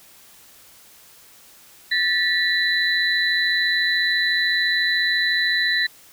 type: tone cluster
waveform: sine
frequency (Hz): 1769 / 1943 / 3991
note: A6 / B6 / B7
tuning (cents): +9 / -29 / +17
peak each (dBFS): -22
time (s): 1.91-5.87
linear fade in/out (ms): 10
effects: white hiss -49 dBFS RMS until 6.12 s